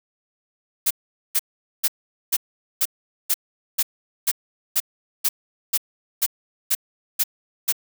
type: noise bursts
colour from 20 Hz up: blue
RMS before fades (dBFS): -19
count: 15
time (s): 0.86-7.725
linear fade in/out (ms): 10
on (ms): 47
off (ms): 440
effects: none